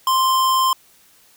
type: tone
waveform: square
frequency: 1046.5 Hz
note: C6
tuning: in tune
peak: -15 dBFS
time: 0.07-0.73 s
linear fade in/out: 2 ms
effects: white hiss -53 dBFS RMS until 1.36 s